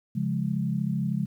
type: chord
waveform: sine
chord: Db major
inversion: none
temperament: equal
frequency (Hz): 138.59 / 174.61 / 207.7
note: Db3 / F3 / Ab3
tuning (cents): 0 / 0 / 0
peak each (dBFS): -29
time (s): 0.15-1.26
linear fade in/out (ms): 10
effects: 10-bit